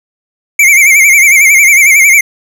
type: tone with vibrato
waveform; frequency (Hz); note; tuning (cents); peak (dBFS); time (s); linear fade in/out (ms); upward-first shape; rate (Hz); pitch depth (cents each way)
square; 2217; C#7; 0; -3; 0.59-2.21; 5; sine; 11; 100
effects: none